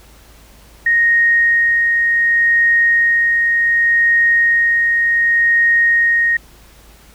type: tone with tremolo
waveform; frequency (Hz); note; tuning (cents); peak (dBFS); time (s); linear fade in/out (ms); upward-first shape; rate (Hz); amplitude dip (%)
sine; 1864.7; A#6; 0; -9; 0.86-6.37; 5; sine; 0.67; 25
effects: added 53 Hz sine -44 dBFS peak until 7.14 s + pink hiss -46 dBFS RMS until 7.14 s